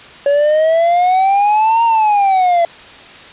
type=exponential two-way sweep; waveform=triangle; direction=up then down; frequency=561 to 932.3 to 672 Hz; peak=-7 dBFS; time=0.26-2.65 s; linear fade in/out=2 ms; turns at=1.84 s; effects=white hiss -36 dBFS RMS until 3.32 s + resampled to 8000 Hz